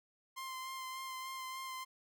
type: tone with vibrato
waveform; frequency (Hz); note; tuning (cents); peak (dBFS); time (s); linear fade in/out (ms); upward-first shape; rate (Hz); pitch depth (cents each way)
sawtooth; 1046.5; C6; 0; -38; 0.36-1.85; 20; sine; 3.4; 18
effects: none